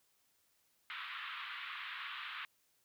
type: band-pass noise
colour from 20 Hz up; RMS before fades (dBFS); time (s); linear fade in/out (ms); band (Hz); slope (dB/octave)
pink; -45; 0.9-2.45; 0; 1100 to 3600; 48
effects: white hiss -75 dBFS RMS until 2.84 s